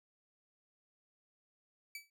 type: tone with exponential decay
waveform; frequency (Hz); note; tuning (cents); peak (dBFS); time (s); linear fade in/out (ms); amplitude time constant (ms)
sawtooth; 2300; D7; -37; -37; 1.95-2.1; 2; 32
effects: none